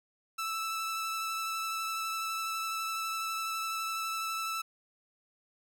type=tone with vibrato; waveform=sawtooth; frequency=1318.5 Hz; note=E6; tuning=in tune; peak=-29 dBFS; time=0.38-4.62 s; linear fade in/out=10 ms; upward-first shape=sine; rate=12 Hz; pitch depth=11 cents each way; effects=none